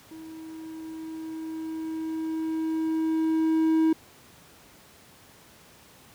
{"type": "tone with level ramp", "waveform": "triangle", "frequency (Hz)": 320, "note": "D#4", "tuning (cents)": 49, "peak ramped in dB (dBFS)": [-38, -16], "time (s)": [0.11, 3.93], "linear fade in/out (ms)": 5, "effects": ["pink hiss -53 dBFS RMS until 6.14 s", "high-pass 80 Hz 12 dB/octave"]}